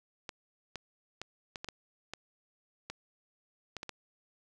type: clicks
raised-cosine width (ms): 0.2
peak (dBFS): -22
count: 11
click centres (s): 0.292 / 0.757 / 1.216 / 1.558 / 1.645 / 1.687 / 2.136 / 2.9 / 3.767 / 3.831 / 3.893
effects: none